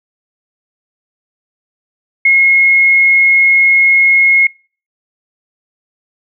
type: tone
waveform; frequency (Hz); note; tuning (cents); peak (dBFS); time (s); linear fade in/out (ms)
sine; 2162; C#7; -44; -5; 2.25-4.47; 5
effects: noise-tail reverb RT60 0.4 s tail -26 dB re dry